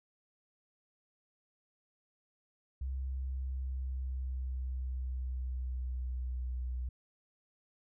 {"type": "tone with pitch glide", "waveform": "sine", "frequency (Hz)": [65.9, 62.2], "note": ["C2", "B1"], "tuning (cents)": [13, 13], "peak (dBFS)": -34, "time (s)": [2.81, 6.89], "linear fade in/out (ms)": 5, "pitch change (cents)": -100, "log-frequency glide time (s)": [2.91, 6.65], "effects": []}